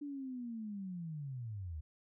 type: linear sweep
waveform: sine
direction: down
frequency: 293.7 to 72.2 Hz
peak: -40 dBFS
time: 0.01-1.81 s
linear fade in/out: 10 ms
effects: none